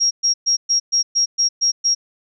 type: tone bursts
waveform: sine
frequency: 5600 Hz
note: F8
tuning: 4 cents sharp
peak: -13 dBFS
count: 9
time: 0-1.95 s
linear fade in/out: 20 ms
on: 110 ms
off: 120 ms
effects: none